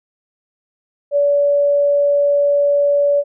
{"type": "tone", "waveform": "sine", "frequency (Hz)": 573, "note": "D5", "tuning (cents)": -43, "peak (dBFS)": -11, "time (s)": [1.11, 3.24], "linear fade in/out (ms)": 50, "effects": []}